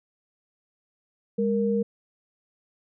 sine tone pair together, 203.7 / 466.2 Hz, G#3 / A#4, -33 / 0 cents, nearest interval octave + major second, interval 1433 cents, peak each -24 dBFS, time 1.38-1.83 s, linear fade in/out 10 ms, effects none

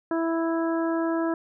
harmonic tone, 329.6 Hz, E4, in tune, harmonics 1 / 2 / 3 / 4 / 5, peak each -24 / -30 / -34 / -36 / -38 dBFS, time 0.11-1.34 s, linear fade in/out 2 ms, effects none

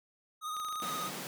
square tone with vibrato, 1244.5 Hz, D#6, in tune, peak -36 dBFS, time 0.41-1.11 s, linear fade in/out 50 ms, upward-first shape triangle, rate 17 Hz, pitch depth 43 cents each way
clicks, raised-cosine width 0.2 ms, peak -32 dBFS, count 12, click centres 0.567 / 0.6 / 0.648 / 0.686 / 0.726 / 0.757 / 0.801 / 0.833 / 0.892 / 0.929 / 0.972 / 1.013 s
pink high-pass noise, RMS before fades -41 dBFS, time 0.82-1.27 s, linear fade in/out 0 ms, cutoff 140 Hz, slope 96 dB/octave
effects none

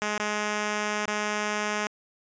5% pulse tone with dropouts, 210 Hz, G#3, 19 cents sharp, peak -15 dBFS, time 0.02-1.87 s, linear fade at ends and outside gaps 0 ms, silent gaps 0.178-0.198 / 1.056-1.078 s, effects resampled to 16000 Hz

